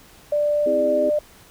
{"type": "tone with pitch glide", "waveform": "sine", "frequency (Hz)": [590, 597.9], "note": ["D5", "D5"], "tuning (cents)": [8, 31], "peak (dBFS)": -17, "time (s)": [0.32, 1.19], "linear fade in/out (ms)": 5, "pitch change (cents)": 23, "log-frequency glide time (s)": [0.55, 1.04]}
{"type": "chord", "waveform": "sine", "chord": "C augmented", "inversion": "none", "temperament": "just", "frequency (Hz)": [261.6, 327, 408.8], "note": ["C4", "E4", "G#4"], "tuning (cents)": [0, -14, -27], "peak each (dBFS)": -27, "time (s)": [0.66, 1.1], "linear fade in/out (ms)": 5}
{"effects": ["pink hiss -49 dBFS RMS until 1.5 s"]}